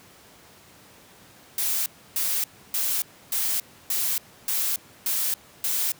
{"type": "noise bursts", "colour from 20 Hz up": "blue", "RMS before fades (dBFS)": -25, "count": 8, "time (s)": [1.58, 5.92], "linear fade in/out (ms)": 2, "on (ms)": 280, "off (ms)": 300, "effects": ["pink hiss -51 dBFS RMS until 5.99 s", "high-pass 100 Hz 12 dB/octave"]}